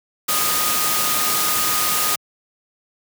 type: tone in noise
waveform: sine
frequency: 1239 Hz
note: D#6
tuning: 8 cents flat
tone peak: -25 dBFS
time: 0.28-2.16 s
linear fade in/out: 10 ms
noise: white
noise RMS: -20 dBFS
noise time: 0.28-2.16 s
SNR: -8 dB
effects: high-pass 100 Hz 12 dB/octave